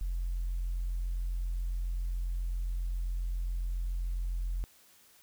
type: tone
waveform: sine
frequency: 43.68 Hz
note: F1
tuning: 1 cent sharp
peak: -29 dBFS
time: 0.01-4.64 s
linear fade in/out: 0 ms
effects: tanh soft clip ceiling -27 dBFS + white hiss -61 dBFS RMS until 5.22 s